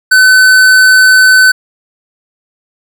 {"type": "tone with tanh clipping", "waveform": "sine", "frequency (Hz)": 1515, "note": "F#6", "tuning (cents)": 40, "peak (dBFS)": -4, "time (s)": [0.11, 1.52], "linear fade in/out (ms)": 10, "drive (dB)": 17, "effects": []}